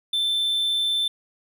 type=tone; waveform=triangle; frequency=3542 Hz; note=A7; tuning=11 cents sharp; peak=-19 dBFS; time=0.13-1.08 s; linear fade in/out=5 ms; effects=none